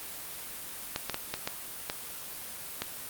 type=clicks; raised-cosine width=0.2 ms; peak=-13 dBFS; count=7; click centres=0.961 / 1.097 / 1.144 / 1.34 / 1.475 / 1.899 / 2.82 s; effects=white hiss -41 dBFS RMS until 3.09 s + Opus 32 kbps